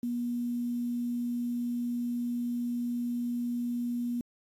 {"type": "tone with quantisation", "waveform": "sine", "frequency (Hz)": 240.6, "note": "B3", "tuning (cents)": -45, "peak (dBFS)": -29, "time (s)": [0.03, 4.21], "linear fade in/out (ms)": 2, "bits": 9, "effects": ["AAC 64 kbps"]}